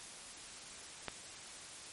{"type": "click", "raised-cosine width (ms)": 0.3, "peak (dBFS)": -21, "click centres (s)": 1.083, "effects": ["white hiss -50 dBFS RMS until 1.92 s", "MP3 48 kbps"]}